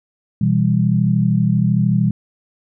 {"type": "chord", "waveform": "sine", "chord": "E minor", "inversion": "second", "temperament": "just", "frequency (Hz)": [123.61, 164.81, 197.78], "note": ["B2", "E3", "G3"], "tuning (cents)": [2, 0, 16], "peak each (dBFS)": -17, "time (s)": [0.41, 2.11], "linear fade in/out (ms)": 5, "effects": []}